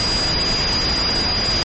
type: tone in noise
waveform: sine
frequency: 4875 Hz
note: D#8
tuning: 36 cents flat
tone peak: -18 dBFS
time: 0-1.63 s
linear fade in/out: 0 ms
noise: pink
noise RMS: -22 dBFS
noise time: 0-1.63 s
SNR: +1 dB
effects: low-pass 9000 Hz 12 dB/octave + MP3 32 kbps